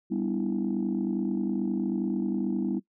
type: chord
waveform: sine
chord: E minor seventh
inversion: first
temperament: just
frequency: 197.78 / 247.2 / 296.7 / 329.6 Hz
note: G3 / B3 / D4 / E4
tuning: +16 / +2 / +18 / 0 cents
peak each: -29 / -30 / -33 / -30 dBFS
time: 0.1-2.8 s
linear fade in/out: 20 ms
effects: noise-tail reverb RT60 0.1 s tail -19 dB re dry + tanh soft clip ceiling -19 dBFS